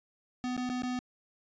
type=tone with dropouts; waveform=square; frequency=250 Hz; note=B3; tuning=21 cents sharp; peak=-32 dBFS; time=0.44-0.99 s; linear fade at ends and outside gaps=0 ms; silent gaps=0.566-0.577 / 0.692-0.699 / 0.821-0.834 s; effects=resampled to 16000 Hz